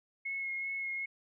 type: tone with vibrato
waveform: sine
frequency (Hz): 2171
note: C#7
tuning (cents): -37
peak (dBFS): -34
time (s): 0.25-1.06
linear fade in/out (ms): 10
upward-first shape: sine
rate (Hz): 2.6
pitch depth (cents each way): 16
effects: none